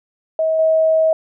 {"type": "tone with level steps", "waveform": "sine", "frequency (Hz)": 639, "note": "D#5", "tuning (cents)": 46, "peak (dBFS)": [-14, -11], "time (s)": [0.39, 1.13], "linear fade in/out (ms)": 2, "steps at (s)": 0.59, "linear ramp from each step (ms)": 2, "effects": []}